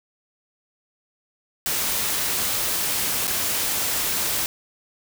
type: noise with dropouts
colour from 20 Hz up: white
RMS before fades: -24 dBFS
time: 1.66-4.46 s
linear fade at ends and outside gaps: 1 ms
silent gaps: 3.271-3.277 s
effects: none